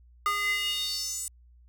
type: tone with high-pass filter sweep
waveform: square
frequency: 408.8 Hz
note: G#4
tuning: 27 cents flat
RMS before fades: -30 dBFS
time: 0.26-1.28 s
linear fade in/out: 0 ms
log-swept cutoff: 1300 to 8500 Hz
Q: 5
effects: added 60 Hz sine -53 dBFS peak until 1.68 s